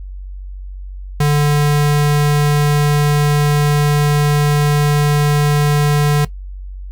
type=tone; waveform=square; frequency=146.83 Hz; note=D3; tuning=in tune; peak=-11 dBFS; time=1.2-6.25 s; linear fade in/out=5 ms; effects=noise-tail reverb RT60 0.1 s tail -17 dB re dry + added 47 Hz sine -26 dBFS peak until 6.91 s